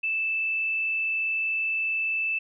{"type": "tone with frequency modulation", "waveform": "sine", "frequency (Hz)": 2637, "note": "E7", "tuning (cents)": 0, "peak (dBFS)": -24, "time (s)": [0.03, 2.39], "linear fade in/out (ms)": 10, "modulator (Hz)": 41.2, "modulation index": 0.33, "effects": []}